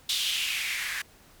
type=noise with band-pass filter sweep; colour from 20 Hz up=blue; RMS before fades=-30 dBFS; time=0.09-1.02 s; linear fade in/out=5 ms; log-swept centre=3600 to 1700 Hz; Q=3.7; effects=pink hiss -56 dBFS RMS until 1.4 s